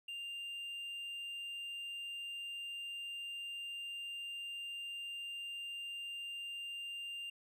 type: tone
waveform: triangle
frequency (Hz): 2794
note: F7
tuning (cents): 0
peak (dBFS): -40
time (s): 0.08-7.3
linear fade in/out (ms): 5
effects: none